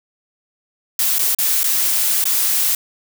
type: noise with dropouts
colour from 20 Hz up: blue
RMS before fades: -17 dBFS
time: 0.99-2.75 s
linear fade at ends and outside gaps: 2 ms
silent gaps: 1.184-1.192 / 1.348-1.386 / 1.633-1.641 / 2.241-2.254 s
effects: none